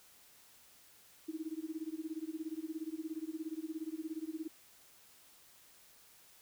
sine tone with tremolo, 317.3 Hz, D#4, 34 cents sharp, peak -35 dBFS, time 1.28-4.48 s, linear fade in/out 10 ms, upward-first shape sine, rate 17 Hz, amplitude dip 95%, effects white hiss -62 dBFS RMS until 6.41 s

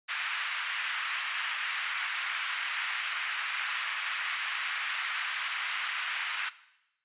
white band-pass noise, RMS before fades -34 dBFS, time 0.08-6.5 s, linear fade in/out 20 ms, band 1200 to 2800 Hz, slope 24 dB/octave, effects noise-tail reverb RT60 0.9 s tail -17 dB re dry + resampled to 8000 Hz

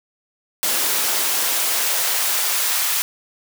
white noise with high-pass filter sweep, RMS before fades -20 dBFS, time 0.63-3.02 s, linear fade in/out 0 ms, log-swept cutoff 260 to 920 Hz, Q 0.8, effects none

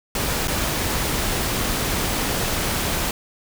pink noise with dropouts, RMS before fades -23 dBFS, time 0.15-3.11 s, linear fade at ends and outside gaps 2 ms, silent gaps 0.474-0.48 s, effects none

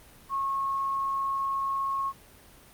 sine tone, 1091 Hz, C#6, 28 cents flat, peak -26 dBFS, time 0.29-2.13 s, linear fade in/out 50 ms, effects pink hiss -53 dBFS RMS until 2.73 s + Opus 32 kbps

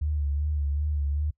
sine tone with vibrato, 73.2 Hz, D2, 5 cents flat, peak -24 dBFS, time 0.01-1.31 s, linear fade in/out 10 ms, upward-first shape sine, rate 2.6 Hz, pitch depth 54 cents each way, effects noise-tail reverb RT60 0.1 s tail -23 dB re dry

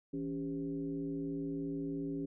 sine tone with frequency modulation, 280 Hz, C#4, 18 cents sharp, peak -35 dBFS, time 0.13-2.26 s, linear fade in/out 10 ms, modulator 117 Hz, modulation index 0.88, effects none

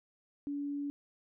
sine tone, 285.9 Hz, D4, 46 cents flat, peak -34 dBFS, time 0.47-0.9 s, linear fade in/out 0 ms, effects none

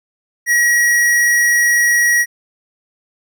square tone, 1909 Hz, A#6, 41 cents sharp, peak -11 dBFS, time 0.46-2.26 s, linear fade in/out 50 ms, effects none

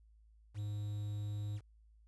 triangle tone with quantisation, 103.83 Hz, G#2, in tune, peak -35 dBFS, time 0.54-1.61 s, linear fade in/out 50 ms, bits 10, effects added 54 Hz sine -61 dBFS peak until 2.07 s + resampled to 24000 Hz

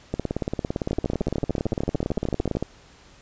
two click trains, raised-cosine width 2 ms, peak -11 / -11 dBFS, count 45 / 23, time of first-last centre 0.14-2.626 / 0.91-2.552 s, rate 17.7 / 13.4 Hz, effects pink hiss -52 dBFS RMS until 3.21 s + resampled to 16000 Hz

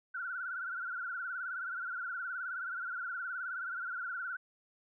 sine tone with vibrato, 1448 Hz, F#6, 38 cents flat, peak -36 dBFS, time 0.14-4.37 s, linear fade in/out 10 ms, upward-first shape sine, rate 19 Hz, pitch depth 100 cents each way, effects none

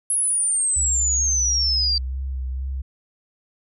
sine exponential sweep, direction down, 10760 to 4655 Hz, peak -18 dBFS, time 0.1-1.98 s, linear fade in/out 2 ms
sine tone with vibrato, 65.41 Hz, C2, in tune, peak -24 dBFS, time 0.76-2.82 s, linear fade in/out 10 ms, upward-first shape sine, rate 2.2 Hz, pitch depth 36 cents each way
effects none

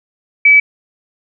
sine tone, 2293 Hz, D7, 42 cents flat, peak -4 dBFS, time 0.45-0.6 s, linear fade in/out 5 ms, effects none

